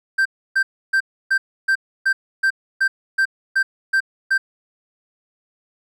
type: tone bursts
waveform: triangle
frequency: 1568 Hz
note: G6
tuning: in tune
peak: -12 dBFS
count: 12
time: 0.18-4.38 s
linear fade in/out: 10 ms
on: 75 ms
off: 300 ms
effects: none